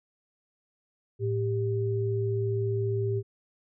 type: tone pair together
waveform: sine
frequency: 110.67 / 394.4 Hz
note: A2 / G4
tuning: +11 / +11 cents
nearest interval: octave + minor seventh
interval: 2200 cents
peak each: -27 / -29 dBFS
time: 1.19-3.23 s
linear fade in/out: 50 ms
effects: none